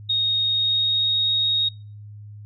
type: tone with pitch glide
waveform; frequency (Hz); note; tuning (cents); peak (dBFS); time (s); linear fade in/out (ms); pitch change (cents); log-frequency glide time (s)
sine; 3729 to 3751; A#7 to A#7; 0 to +10; -18; 0.09-1.69; 10; +10; 0.51-1.2
effects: noise-tail reverb RT60 0.4 s tail -24 dB re dry + added 104 Hz sine -37 dBFS peak until 2.45 s